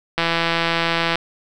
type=click train; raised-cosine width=0.3 ms; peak=-3 dBFS; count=164; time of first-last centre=0.18-1.156 s; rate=167 Hz; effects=none